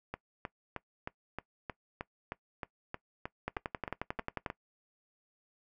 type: two click trains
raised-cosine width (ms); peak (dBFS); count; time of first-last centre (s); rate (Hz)
0.5; -19 / -22; 12 / 15; 3.48-4.462 / 0.14-4.501; 11.2 / 3.21
effects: noise-tail reverb RT60 0.1 s tail -20 dB re dry